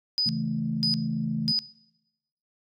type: tone bursts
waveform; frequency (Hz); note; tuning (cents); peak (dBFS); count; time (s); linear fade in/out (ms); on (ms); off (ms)
sine; 4978; D#8; 0; -21; 3; 0.18-1.59; 0; 110; 540
type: chord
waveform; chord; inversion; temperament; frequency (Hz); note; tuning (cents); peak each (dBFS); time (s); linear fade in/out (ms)
sine; A major; first; just; 137.5 / 165 / 220; C#3 / E3 / A3; -14 / +2 / 0; -32 / -31 / -29; 0.26-1.52; 5
effects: noise-tail reverb RT60 0.9 s tail -21 dB re dry + tanh soft clip ceiling -14 dBFS